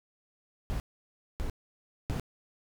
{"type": "noise bursts", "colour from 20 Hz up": "brown", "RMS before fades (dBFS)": -32, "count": 3, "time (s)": [0.7, 2.197], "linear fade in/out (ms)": 0, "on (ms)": 99, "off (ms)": 600, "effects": []}